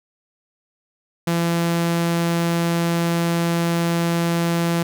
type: tone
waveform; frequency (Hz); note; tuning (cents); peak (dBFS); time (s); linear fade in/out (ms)
sawtooth; 169.3; E3; +46; -14; 1.27-4.83; 5
effects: none